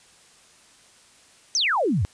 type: exponential sweep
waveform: sine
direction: down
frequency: 6430 to 77.2 Hz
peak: -19 dBFS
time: 1.55-2.05 s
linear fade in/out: 0 ms
effects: white hiss -54 dBFS RMS until 2.13 s + resampled to 22050 Hz